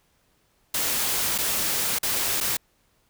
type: noise with dropouts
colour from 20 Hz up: white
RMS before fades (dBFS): -25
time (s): 0.74-2.57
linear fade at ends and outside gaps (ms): 5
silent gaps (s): 1.38-1.384 / 1.987-2.03 / 2.404-2.409
effects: pink hiss -66 dBFS RMS until 3.09 s